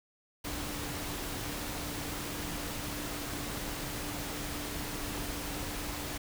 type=tone in noise; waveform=sine; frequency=293.4 Hz; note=D4; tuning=2 cents flat; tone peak=-44 dBFS; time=0.44-6.18 s; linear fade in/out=10 ms; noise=pink; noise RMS=-38 dBFS; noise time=0.44-6.18 s; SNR=-9 dB; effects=none